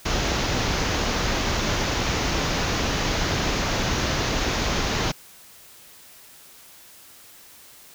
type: low-pass noise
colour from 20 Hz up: pink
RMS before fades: -24 dBFS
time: 0.05-5.12 s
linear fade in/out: 10 ms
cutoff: 6800 Hz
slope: 96 dB/octave
effects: white hiss -48 dBFS RMS until 7.94 s